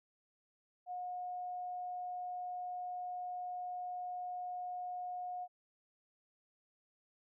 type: tone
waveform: sine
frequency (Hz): 722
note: F#5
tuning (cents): -43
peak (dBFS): -39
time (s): 0.86-5.48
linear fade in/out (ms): 50
effects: none